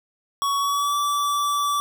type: tone with pitch glide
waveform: square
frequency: 1120 to 1157.5 Hz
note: C#6 to D6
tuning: +18 to -25 cents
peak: -21 dBFS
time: 0.42-1.8 s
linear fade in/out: 0 ms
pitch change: +57 cents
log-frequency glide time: 0.59-0.96 s
effects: none